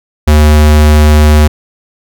square tone, 75.6 Hz, D#2, 49 cents flat, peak -3 dBFS, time 0.27-1.48 s, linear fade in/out 10 ms, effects none

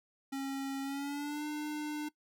square tone with pitch glide, 272.3 to 300.4 Hz, C#4 to D4, -31 to +39 cents, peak -36 dBFS, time 0.32-2.09 s, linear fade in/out 10 ms, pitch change +170 cents, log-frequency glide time 0.82-1.45 s, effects noise-tail reverb RT60 0.1 s tail -20 dB re dry

